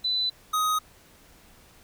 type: tone pair in turn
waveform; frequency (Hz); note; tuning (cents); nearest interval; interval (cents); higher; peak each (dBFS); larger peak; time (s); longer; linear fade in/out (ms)
sine / square; 3998 / 1254.2; B7 / D#6; +20 / +13; octave + minor sixth; 2007; first; -23; neither; 0.04-0.3 / 0.53-0.79; neither; 10
effects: pink hiss -55 dBFS RMS until 1.83 s